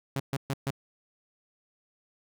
sawtooth tone bursts, 136.9 Hz, C#3, 21 cents flat, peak -24 dBFS, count 4, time 0.16-0.706 s, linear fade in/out 2 ms, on 39 ms, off 130 ms, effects none

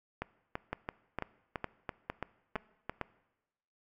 two click trains, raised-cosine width 0.5 ms, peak -20 / -19 dBFS, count 9 / 6, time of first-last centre 0.22-2.896 / 0.73-3.013 s, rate 2.99 / 2.19 Hz, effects noise-tail reverb RT60 1.0 s tail -20 dB re dry

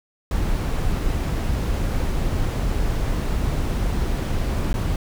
brown noise with dropouts, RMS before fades -22 dBFS, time 0.31-4.96 s, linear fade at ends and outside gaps 2 ms, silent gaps 4.73-4.74 s, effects none

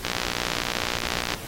click train, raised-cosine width 0.2 ms, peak -7 dBFS, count 78, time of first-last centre 0.05-1.338 s, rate 59.8 Hz, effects pink hiss -38 dBFS RMS until 1.47 s + AAC 48 kbps

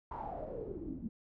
pink noise with low-pass filter sweep, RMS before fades -42 dBFS, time 0.11-1.09 s, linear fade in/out 5 ms, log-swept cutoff 1000 to 220 Hz, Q 8.1, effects none

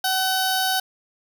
10% pulse tone with notch filter, 757 Hz, F#5, 39 cents sharp, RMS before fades -22 dBFS, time 0.04-0.8 s, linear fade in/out 5 ms, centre 2300 Hz, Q 1.4, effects none

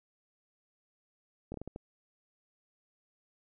slowing click train, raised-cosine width 2 ms, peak -27 dBFS, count 6, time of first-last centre 1.52-1.761 s, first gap 22 ms, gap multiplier 1.4, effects none

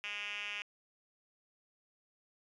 5% pulse tone with band-pass filter, 205.8 Hz, G#3, 16 cents flat, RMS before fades -41 dBFS, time 0.04-0.62 s, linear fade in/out 0 ms, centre 2700 Hz, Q 4.4, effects resampled to 22050 Hz

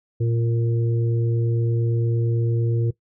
harmonic tone, 116.1 Hz, A#2, 7 cents flat, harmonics 1 / 3 / 4, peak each -19 / -29 / -31 dBFS, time 0.2-2.91 s, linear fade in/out 10 ms, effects noise-tail reverb RT60 0.1 s tail -18 dB re dry

